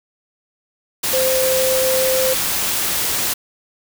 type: tone in noise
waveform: sine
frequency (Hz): 520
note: C5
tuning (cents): -11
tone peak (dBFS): -16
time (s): 1.13-2.34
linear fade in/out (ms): 10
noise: white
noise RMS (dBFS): -20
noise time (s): 1.03-3.34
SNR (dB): +1
effects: none